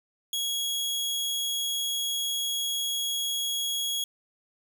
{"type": "tone", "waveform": "sawtooth", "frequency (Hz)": 3322, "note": "G#7", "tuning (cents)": 0, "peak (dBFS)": -24, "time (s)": [0.33, 4.04], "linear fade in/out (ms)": 2, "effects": []}